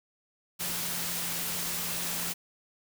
sine tone in noise, 173.6 Hz, F3, 10 cents flat, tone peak -44 dBFS, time 0.59-2.34 s, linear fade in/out 20 ms, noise white, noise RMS -33 dBFS, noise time 0.59-2.34 s, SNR -14 dB, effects none

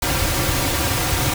pink noise with comb filter, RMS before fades -20 dBFS, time 0.02-1.34 s, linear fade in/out 5 ms, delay 4.7 ms, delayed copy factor -0.65, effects none

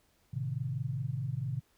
sine chord, A diminished, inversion none, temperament equal, 110 / 130.81 / 155.56 Hz, A2 / C3 / Eb3, 0 / 0 / 0 cents, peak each -38 / -34 / -39 dBFS, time 0.33-1.61 s, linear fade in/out 10 ms, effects pink hiss -70 dBFS RMS until 1.77 s

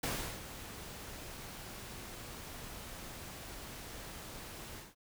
pink noise with ADSR envelope, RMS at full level -35 dBFS, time 0.03-4.95 s, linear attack 7 ms, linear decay 350 ms, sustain -12 dB, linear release 180 ms, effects none

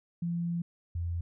sine tone pair in turn, 171 / 85.5 Hz, F3 / F2, -36 / -36 cents, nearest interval octave, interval 1200 cents, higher first, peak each -29 / -30 dBFS, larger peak first, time 0.22-0.62 / 0.95-1.21 s, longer first, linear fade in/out 5 ms, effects none

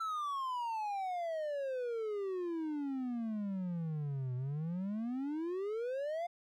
triangle exponential two-way sweep, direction down then up, 1341 to 123.47 to 709 Hz, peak -33 dBFS, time 0-6.27 s, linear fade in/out 10 ms, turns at 4.35 s, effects none

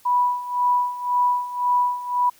sine tone with tremolo, 983 Hz, B5, 8 cents flat, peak -15 dBFS, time 0.05-2.3 s, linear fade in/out 10 ms, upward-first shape sine, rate 1.9 Hz, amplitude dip 80%, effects white hiss -54 dBFS RMS until 2.39 s

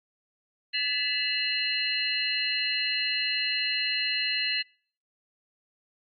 sine tone cluster, 1716 / 1994 / 2643 / 2879 / 4154 Hz, A6 / B6 / E7 / F#7 / C8, -44 / +16 / +4 / -48 / -13 cents, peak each -36 / -33 / -33 / -31 / -29 dBFS, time 0.73-4.63 s, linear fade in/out 20 ms, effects noise-tail reverb RT60 0.5 s tail -25 dB re dry + AAC 64 kbps

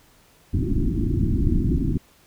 pink low-pass noise, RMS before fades -21 dBFS, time 0.53-1.98 s, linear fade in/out 10 ms, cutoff 360 Hz, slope 96 dB/octave, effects pink hiss -56 dBFS RMS until 2.26 s

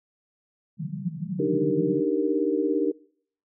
white band-pass noise, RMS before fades -31 dBFS, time 0.77-2.03 s, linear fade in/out 50 ms, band 140 to 200 Hz, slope 96 dB/octave
sine chord, Eb major seventh, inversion third, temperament equal, 293.7 / 311.1 / 392 / 466.2 Hz, D4 / Eb4 / G4 / Bb4, 0 / 0 / 0 / 0 cents, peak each -27 dBFS, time 1.39-2.92 s, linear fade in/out 10 ms
effects noise-tail reverb RT60 0.6 s tail -24 dB re dry

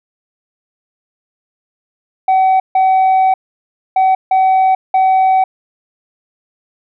sine tone bursts at uneven times, 758 Hz, F#5, 42 cents sharp, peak -5 dBFS, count 5, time 2.28-2.6 / 2.75-3.34 / 3.96-4.15 / 4.31-4.75 / 4.94-5.44 s, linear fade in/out 5 ms, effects tanh soft clip ceiling -7 dBFS

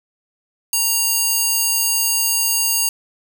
square tone with high-pass filter, 932.3 Hz, A#5, in tune, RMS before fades -18 dBFS, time 0.73-2.89 s, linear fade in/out 2 ms, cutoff 6300 Hz, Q 0.64, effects 8-bit

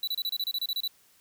square tone bursts, 3951 Hz, B7, in tune, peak -28 dBFS, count 12, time 0.03-0.877 s, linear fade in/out 2 ms, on 44 ms, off 29 ms, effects white hiss -62 dBFS RMS until 1.2 s

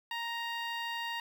15% pulse tone with notch filter, 933 Hz, A#5, 1 cent sharp, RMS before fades -37 dBFS, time 0.11-1.2 s, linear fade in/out 2 ms, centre 10000 Hz, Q 0.56, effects none

